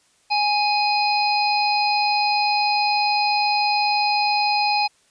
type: harmonic tone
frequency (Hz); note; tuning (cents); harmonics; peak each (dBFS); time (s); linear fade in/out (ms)
830.6; G#5; 0; 1 / 3 / 5 / 6; -19 / -24 / -26 / -27; 0.3-4.88; 20
effects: white hiss -60 dBFS RMS until 5.1 s + resampled to 22050 Hz